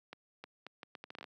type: accelerating click train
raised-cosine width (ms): 0.3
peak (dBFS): -29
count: 12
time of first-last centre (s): 0.13-1.242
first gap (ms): 310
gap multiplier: 0.73
effects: high-pass 200 Hz 12 dB/octave